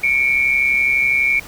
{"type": "tone pair together", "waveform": "sine", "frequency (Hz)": [2217, 2349], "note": ["C#7", "D7"], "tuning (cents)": [0, 0], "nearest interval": "minor second", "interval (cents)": 100, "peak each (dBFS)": -16, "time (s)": [0.03, 1.4], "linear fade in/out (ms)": 10, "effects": ["pink hiss -37 dBFS RMS until 1.47 s"]}